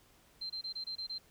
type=tone bursts; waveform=sine; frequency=4135 Hz; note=C8; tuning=21 cents flat; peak=-37 dBFS; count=7; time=0.41-1.184 s; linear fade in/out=10 ms; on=90 ms; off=24 ms; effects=pink hiss -65 dBFS RMS until 1.3 s